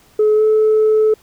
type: tone with pitch glide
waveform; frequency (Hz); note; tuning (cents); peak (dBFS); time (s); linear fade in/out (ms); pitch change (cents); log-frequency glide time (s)
sine; 427 to 433.2; G#4 to A4; +48 to -27; -8; 0.19-1.14; 5; +25; 0.35-0.43
effects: tanh soft clip ceiling -7 dBFS + pink hiss -51 dBFS RMS until 1.22 s